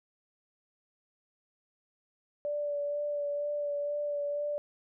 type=tone with vibrato; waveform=sine; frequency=582 Hz; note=D5; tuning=16 cents flat; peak=-30 dBFS; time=2.45-4.58 s; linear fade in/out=0 ms; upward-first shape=sine; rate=2.1 Hz; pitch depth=17 cents each way; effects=none